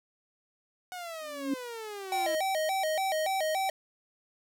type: exponential sweep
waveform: sawtooth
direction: down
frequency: 740 to 324.9 Hz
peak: -34 dBFS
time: 0.92-2.35 s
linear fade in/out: 0 ms
type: tone with exponential growth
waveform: sine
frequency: 277.1 Hz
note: C#4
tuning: 1 cent flat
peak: -24 dBFS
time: 1.21-1.54 s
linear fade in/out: 5 ms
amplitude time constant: 71 ms
type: tone with vibrato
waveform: square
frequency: 694 Hz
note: F5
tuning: 11 cents flat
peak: -28 dBFS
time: 2.12-3.7 s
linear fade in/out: 2 ms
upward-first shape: square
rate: 3.5 Hz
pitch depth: 180 cents each way
effects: none